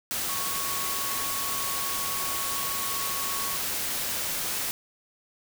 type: tone in noise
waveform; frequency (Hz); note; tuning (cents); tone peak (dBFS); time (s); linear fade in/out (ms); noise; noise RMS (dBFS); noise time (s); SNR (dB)
sine; 1110; C#6; +2; -35; 0.29-3.56; 0; white; -30; 0.11-4.71; -8
effects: none